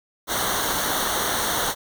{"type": "noise with comb filter", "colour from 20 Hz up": "pink", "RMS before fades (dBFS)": -24, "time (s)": [0.27, 1.75], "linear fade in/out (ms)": 50, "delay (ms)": 0.4, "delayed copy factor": -0.8, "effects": []}